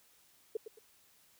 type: tone with echo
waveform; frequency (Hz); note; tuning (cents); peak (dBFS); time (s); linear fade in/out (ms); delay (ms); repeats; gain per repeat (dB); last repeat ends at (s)
sine; 440; A4; 0; -31; 0.55-0.57; 5; 110; 2; -10; 0.79
effects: white hiss -66 dBFS RMS until 1.39 s